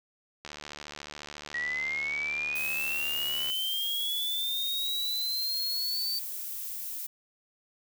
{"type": "click train", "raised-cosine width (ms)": 0.2, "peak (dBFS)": -23, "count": 227, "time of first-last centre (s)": [0.45, 3.5], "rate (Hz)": 74.1}
{"type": "linear sweep", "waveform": "sine", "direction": "up", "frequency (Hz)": [1900, 4593], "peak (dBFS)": -29, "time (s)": [1.54, 6.19], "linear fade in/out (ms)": 5}
{"type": "noise", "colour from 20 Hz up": "violet", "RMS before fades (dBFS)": -37, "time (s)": [2.55, 7.07], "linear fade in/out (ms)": 10}
{"effects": []}